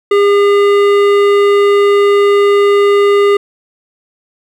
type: tone with hard clipping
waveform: sine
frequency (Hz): 405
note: G#4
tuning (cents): -43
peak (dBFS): -8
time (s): 0.11-3.37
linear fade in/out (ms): 5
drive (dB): 13
effects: none